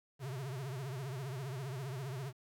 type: tone with vibrato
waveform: square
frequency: 133 Hz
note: C3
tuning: 29 cents sharp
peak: -40 dBFS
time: 0.19-2.33 s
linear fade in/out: 50 ms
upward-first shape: triangle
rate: 15 Hz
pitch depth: 180 cents each way
effects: 11-bit